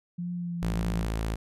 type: tone with vibrato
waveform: sine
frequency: 173.8 Hz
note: F3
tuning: 8 cents flat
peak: -30 dBFS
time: 0.18-1.06 s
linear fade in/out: 10 ms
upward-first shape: triangle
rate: 1.8 Hz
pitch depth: 28 cents each way
type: tone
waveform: sawtooth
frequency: 55 Hz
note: A1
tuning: in tune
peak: -24 dBFS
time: 0.62-1.36 s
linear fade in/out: 10 ms
effects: resampled to 32000 Hz